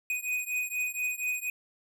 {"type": "beating tone pair", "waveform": "square", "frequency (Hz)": [2489, 2493.2], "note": ["D#7", "D#7"], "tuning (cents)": [0, 3], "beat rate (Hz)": 4.2, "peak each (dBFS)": [-33, -34], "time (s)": [0.1, 1.5], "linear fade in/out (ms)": 2, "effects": []}